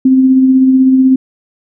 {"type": "tone with tremolo", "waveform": "sine", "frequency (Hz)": 261.6, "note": "C4", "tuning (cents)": 0, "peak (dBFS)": -3, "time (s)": [0.05, 1.16], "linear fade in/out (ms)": 5, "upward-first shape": "sine", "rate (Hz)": 16, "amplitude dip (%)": 30, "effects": []}